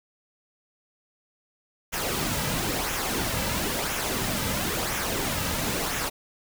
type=noise with flanger; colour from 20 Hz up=pink; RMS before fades=-28 dBFS; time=1.92-6.1 s; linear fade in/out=20 ms; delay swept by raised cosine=0.22 to 2.82 ms; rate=0.99 Hz; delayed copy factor=-0.5; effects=none